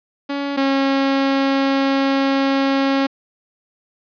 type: tone pair in turn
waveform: sawtooth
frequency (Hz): 281.4 / 272.6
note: C#4 / C#4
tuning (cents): +26 / -29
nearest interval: minor second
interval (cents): 55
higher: first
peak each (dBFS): -17 / -11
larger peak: second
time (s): 0.29-0.57 / 0.57-3.07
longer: second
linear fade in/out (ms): 10
effects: resampled to 11025 Hz + 8-bit